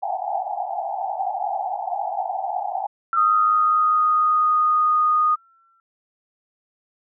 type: band-pass noise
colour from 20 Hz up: pink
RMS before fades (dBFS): -26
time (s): 0.02-2.87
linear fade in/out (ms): 5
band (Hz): 700 to 840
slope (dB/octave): 96
type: tone with exponential decay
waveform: sine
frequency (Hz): 1349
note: E6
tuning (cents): +40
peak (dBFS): -19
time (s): 3.13-5.8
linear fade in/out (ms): 1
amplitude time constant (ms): 580
type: tone with pitch glide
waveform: sine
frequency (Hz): 1244.5 to 1234.5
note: D#6 to D#6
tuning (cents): 0 to -14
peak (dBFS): -15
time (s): 3.16-5.36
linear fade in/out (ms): 20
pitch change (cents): -14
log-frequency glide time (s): 3.71-5.06
effects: none